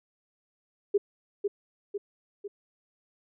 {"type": "tone with echo", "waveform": "sine", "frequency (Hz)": 405.6, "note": "G#4", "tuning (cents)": -41, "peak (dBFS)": -19, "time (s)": [0.94, 0.98], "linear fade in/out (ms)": 10, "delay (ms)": 500, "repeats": 3, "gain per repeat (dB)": -5, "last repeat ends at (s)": 2.48, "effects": []}